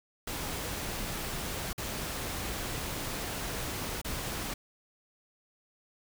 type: noise with dropouts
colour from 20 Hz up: pink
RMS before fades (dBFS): -36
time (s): 0.27-4.54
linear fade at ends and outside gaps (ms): 5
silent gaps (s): 1.731-1.779 / 4.016-4.045
effects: none